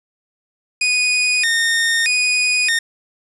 sawtooth tone with vibrato, 2132 Hz, C7, 32 cents sharp, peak -11 dBFS, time 0.81-2.79 s, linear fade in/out 5 ms, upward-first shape square, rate 0.8 Hz, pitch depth 260 cents each way, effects resampled to 24000 Hz + 7-bit

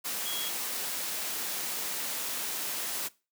sine tone in noise, 3312 Hz, G#7, 5 cents flat, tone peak -35 dBFS, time 0.25-0.5 s, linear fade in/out 20 ms, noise white, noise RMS -34 dBFS, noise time 0.04-3.09 s, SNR -4 dB, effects noise-tail reverb RT60 0.3 s tail -21 dB re dry + high-pass 200 Hz 12 dB/octave

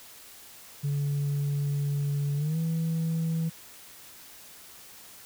sine tone with pitch glide, 142.9 to 163.2 Hz, D3 to E3, -47 to -17 cents, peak -23 dBFS, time 0.83-3.5 s, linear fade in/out 20 ms, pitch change +230 cents, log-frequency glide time 2.36-2.58 s, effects tanh soft clip ceiling -24 dBFS + white hiss -49 dBFS RMS until 5.25 s

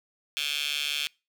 15% pulse tone with high-pass filter, 145.8 Hz, D3, 12 cents flat, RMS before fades -30 dBFS, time 0.37-1.07 s, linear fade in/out 0 ms, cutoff 3000 Hz, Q 5.1, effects noise-tail reverb RT60 0.3 s tail -26 dB re dry

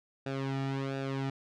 sawtooth tone with flanger, 135.7 Hz, C#3, 36 cents flat, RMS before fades -34 dBFS, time 0.26-1.3 s, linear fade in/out 5 ms, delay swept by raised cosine 0.95 to 1.95 ms, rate 1.4 Hz, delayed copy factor -0.8, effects low-pass 4000 Hz 12 dB/octave

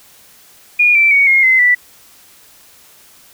sine tone with pitch steps, 2438 / 2336 / 2238 / 2145 / 2055 / 1968.9 Hz, D#7 / D7 / C#7 / C7 / C7 / B6, -36 / -10 / +16 / +42 / -32 / -6 cents, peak -7 dBFS, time 0.79-1.75 s, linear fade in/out 10 ms, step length 160 ms, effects white hiss -45 dBFS RMS until 3.33 s

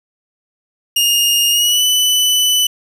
sawtooth tone with pitch glide, 2839 to 2990 Hz, F7 to F#7, +28 to +17 cents, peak -8 dBFS, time 0.96-2.67 s, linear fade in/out 5 ms, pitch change +89 cents, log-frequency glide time 1.51-1.83 s, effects none

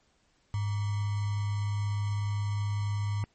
sine tone with sample-and-hold, 102.5 Hz, G#2, 22 cents flat, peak -27 dBFS, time 0.54-3.24 s, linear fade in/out 0 ms, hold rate 1050 Hz, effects pink hiss -69 dBFS RMS until 3.34 s + MP3 32 kbps

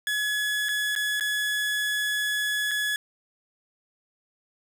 30% pulse tone with dropouts, 1695 Hz, G#6, 35 cents sharp, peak -22 dBFS, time 0.07-2.96 s, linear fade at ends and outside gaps 1 ms, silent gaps 0.686-0.69 / 0.952-0.961 / 1.198-1.208 / 2.711-2.714 s, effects none

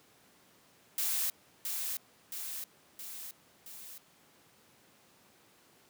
blue noise with echo, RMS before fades -32 dBFS, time 0.98-1.3 s, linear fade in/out 2 ms, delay 670 ms, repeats 4, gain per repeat -4 dB, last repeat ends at 3.98 s, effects pink hiss -63 dBFS RMS until 5.89 s + high-pass 150 Hz 12 dB/octave

